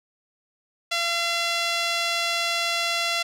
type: tone with band-pass filter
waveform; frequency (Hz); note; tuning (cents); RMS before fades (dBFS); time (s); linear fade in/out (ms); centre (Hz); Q
sawtooth; 682; F5; -41; -25; 0.91-3.23; 10; 3600; 1.1
effects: none